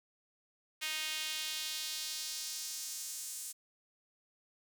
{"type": "tone with high-pass filter sweep", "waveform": "sawtooth", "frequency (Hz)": 311.1, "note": "D#4", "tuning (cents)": 0, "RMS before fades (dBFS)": -40, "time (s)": [0.81, 3.53], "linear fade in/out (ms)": 20, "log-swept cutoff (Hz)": [2500, 8100], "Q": 1.5, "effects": []}